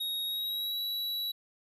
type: tone with pitch glide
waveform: square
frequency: 3764 to 3917 Hz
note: A#7 to B7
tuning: +16 to -15 cents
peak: -32 dBFS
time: 0-1.32 s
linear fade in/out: 10 ms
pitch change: +69 cents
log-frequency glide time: 0.25-0.81 s
effects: none